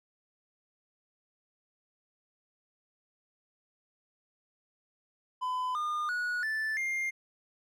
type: tone with pitch steps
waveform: triangle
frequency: 1009 / 1213.9 / 1460.3 / 1756.8 / 2113 Hz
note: B5 / D#6 / F#6 / A6 / C7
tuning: +37 / -43 / -23 / -3 / +16 cents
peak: -28 dBFS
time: 5.41-7.11 s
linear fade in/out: 20 ms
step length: 340 ms
effects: none